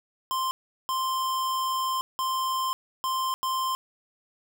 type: tone bursts at uneven times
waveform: square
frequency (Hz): 1046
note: C6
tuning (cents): -1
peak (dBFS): -26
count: 5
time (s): 0.31-0.51 / 0.89-2.01 / 2.19-2.73 / 3.04-3.34 / 3.43-3.75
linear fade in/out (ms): 0
effects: none